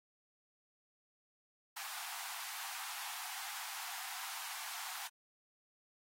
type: high-pass noise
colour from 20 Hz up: pink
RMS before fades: -45 dBFS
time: 1.76-5.08 s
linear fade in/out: 10 ms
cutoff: 720 Hz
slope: 96 dB/octave
effects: AAC 48 kbps